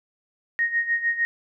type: tone with tremolo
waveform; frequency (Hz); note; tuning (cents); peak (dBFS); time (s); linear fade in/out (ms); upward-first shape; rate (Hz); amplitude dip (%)
sine; 1864.7; A#6; 0; -18; 0.59-1.25; 0; sine; 6.6; 75
effects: none